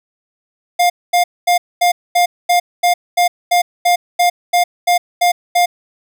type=tone bursts; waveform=square; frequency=706 Hz; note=F5; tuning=19 cents sharp; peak=-10 dBFS; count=15; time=0.79-5.66 s; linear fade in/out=10 ms; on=110 ms; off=230 ms; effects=none